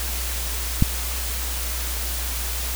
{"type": "click", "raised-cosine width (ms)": 5, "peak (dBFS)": -3, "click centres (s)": 0.824, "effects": ["added 60 Hz sine -27 dBFS peak until 2.75 s", "white hiss -29 dBFS RMS until 2.75 s"]}